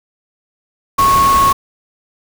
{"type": "tone in noise", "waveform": "sine", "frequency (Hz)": 1100, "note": "C#6", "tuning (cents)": -14, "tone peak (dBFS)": -8, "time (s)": [0.98, 1.53], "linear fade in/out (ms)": 10, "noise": "pink", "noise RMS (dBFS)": -20, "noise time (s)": [0.98, 1.53], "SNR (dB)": 9, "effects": []}